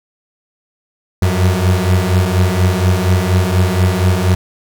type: beating tone pair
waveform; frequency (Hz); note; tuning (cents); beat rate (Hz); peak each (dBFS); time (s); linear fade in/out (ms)
35% pulse; 89.8 / 94; F2 / F#2; +49 / +28; 4.2; -12; 1.22-4.35; 5
effects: none